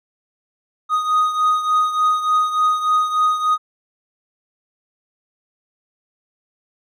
triangle beating tone pair, 1244.5 / 1247.9 Hz, D#6 / D#6, 0 / +5 cents, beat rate 3.4 Hz, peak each -14 / -20 dBFS, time 0.89-3.58 s, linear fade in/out 50 ms, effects none

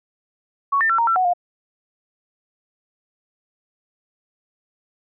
sine tone with pitch steps, 1115 / 1801 / 1350 / 929 / 1347 / 740 / 707 Hz, C#6 / A6 / E6 / A#5 / E6 / F#5 / F5, +10 / +40 / +41 / -6 / +37 / 0 / +21 cents, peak -15 dBFS, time 0.72-1.336 s, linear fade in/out 10 ms, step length 88 ms, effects none

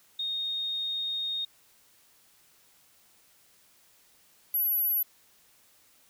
sine tone pair in turn, 3706 / 11708 Hz, A#7 / F#9, -11 / -19 cents, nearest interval octave + minor sixth, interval 1992 cents, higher second, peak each -29 / -24 dBFS, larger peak second, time 0.19-1.45 / 4.54-5.03 s, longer first, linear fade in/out 5 ms, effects white hiss -62 dBFS RMS until 6.09 s

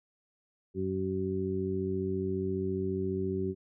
harmonic tone, 94.6 Hz, F#2, 39 cents sharp, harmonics 1 / 2 / 3 / 4, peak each -37 / -35 / -38 / -32 dBFS, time 0.74-3.55 s, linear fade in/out 50 ms, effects none

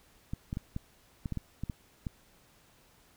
clicks, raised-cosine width 5 ms, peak -22 dBFS, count 10, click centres 0.335 / 0.529 / 0.571 / 0.764 / 1.258 / 1.323 / 1.373 / 1.636 / 1.698 / 2.068 s, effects pink hiss -63 dBFS RMS until 3.16 s

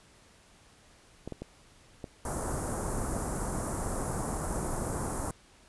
clicks, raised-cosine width 2 ms, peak -24 dBFS, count 9, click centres 1.276 / 1.323 / 1.42 / 2.042 / 3.003 / 3.134 / 3.166 / 3.553 / 3.611 s
pink band-stop noise, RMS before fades -33 dBFS, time 2.25-5.31 s, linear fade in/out 2 ms, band 1300 to 7900 Hz, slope 24 dB/octave
effects pink hiss -59 dBFS RMS until 5.68 s + resampled to 24000 Hz

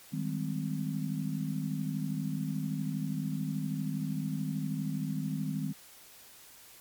sine chord, Ab major seventh, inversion second, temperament just, 155.74 / 194.67 / 207.7 / 259.6 Hz, Eb3 / G3 / Ab3 / C4, +2 / -12 / 0 / -13 cents, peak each -34 / -37 / -39 / -37 dBFS, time 0.12-5.73 s, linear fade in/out 20 ms, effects white hiss -54 dBFS RMS until 6.8 s + MP3 96 kbps

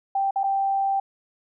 sine tone with dropouts, 784 Hz, G5, in tune, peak -20 dBFS, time 0.15-1 s, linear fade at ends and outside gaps 5 ms, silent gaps 0.309-0.358 / 0.434-0.439 s, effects none

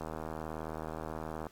click train, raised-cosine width 1 ms, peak -25 dBFS, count 116, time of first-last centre 0.01-1.468 s, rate 78.9 Hz, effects pink hiss -63 dBFS RMS until 1.51 s + AAC 64 kbps

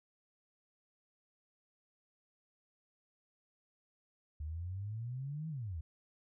sine exponential two-way sweep, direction up then down, 73.42 to 162.9 to 73.42 Hz, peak -38 dBFS, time 4.4-5.81 s, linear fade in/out 5 ms, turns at 5.49 s, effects none

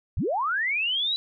sine linear sweep, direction up, 42.74 to 3983 Hz, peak -23 dBFS, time 0.17-1.16 s, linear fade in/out 0 ms, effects none

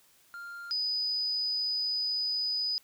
triangle / sine tone pair in turn, 1396.9 / 4978 Hz, F6 / D#8, 0 / 0 cents, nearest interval octave + minor seventh, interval 2200 cents, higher second, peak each -38 / -28 dBFS, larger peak second, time 0.34-0.71 / 0.71-2.78 s, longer second, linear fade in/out 0 ms, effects white hiss -63 dBFS RMS until 2.83 s

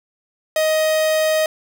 45% pulse tone, 627 Hz, D#5, 13 cents sharp, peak -15 dBFS, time 0.56-1.46 s, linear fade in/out 2 ms, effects none

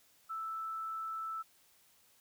sine tone, 1318.5 Hz, E6, in tune, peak -37 dBFS, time 0.29-1.43 s, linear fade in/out 20 ms, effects white hiss -67 dBFS RMS until 2.2 s

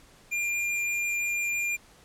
square tone, 2399 Hz, D7, 36 cents sharp, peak -27 dBFS, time 0.31-1.77 s, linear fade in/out 20 ms, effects pink hiss -56 dBFS RMS until 2.04 s + low-pass 11000 Hz 12 dB/octave

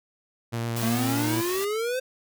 sawtooth tone with vibrato, 116.54 Hz, A#2, in tune, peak -23 dBFS, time 0.52-1.42 s, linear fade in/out 20 ms, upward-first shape square, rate 8.8 Hz, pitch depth 10 cents each way
white noise, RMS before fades -34 dBFS, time 0.76-1.65 s, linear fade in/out 5 ms
square exponential sweep, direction up, 218.8 to 523.3 Hz, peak -26 dBFS, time 0.82-2 s, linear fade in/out 10 ms
effects none

